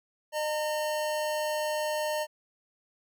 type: tone pair together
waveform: square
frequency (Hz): 609 / 912.5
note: D#5 / A#5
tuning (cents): -37 / -37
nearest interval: perfect fifth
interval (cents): 700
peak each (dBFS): -30 / -35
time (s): 0.32-2.27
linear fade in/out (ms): 50
effects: none